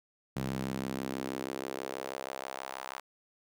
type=tone with high-pass filter sweep; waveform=sawtooth; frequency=66.2 Hz; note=C2; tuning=21 cents sharp; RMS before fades=-38 dBFS; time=0.36-3 s; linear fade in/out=5 ms; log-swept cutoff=150 to 950 Hz; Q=1.7; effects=none